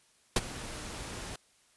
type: noise with ADSR envelope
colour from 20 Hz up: pink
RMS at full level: -23 dBFS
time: 0.36-1.36 s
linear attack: 3 ms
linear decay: 32 ms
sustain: -18 dB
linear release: 3 ms
effects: white hiss -66 dBFS RMS until 1.76 s + resampled to 24000 Hz